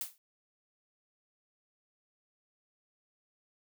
blue noise with exponential decay, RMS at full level -33 dBFS, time 0.01-0.18 s, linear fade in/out 1 ms, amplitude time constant 35 ms, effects none

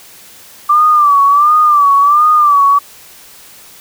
sine tone with vibrato, 1173 Hz, D6, 2 cents flat, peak -5 dBFS, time 0.69-2.79 s, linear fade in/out 10 ms, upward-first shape sine, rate 1.4 Hz, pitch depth 86 cents each way, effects white hiss -38 dBFS RMS until 3.8 s

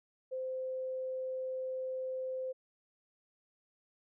sine tone, 518 Hz, C5, 17 cents flat, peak -35 dBFS, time 0.31-2.53 s, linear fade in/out 20 ms, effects none

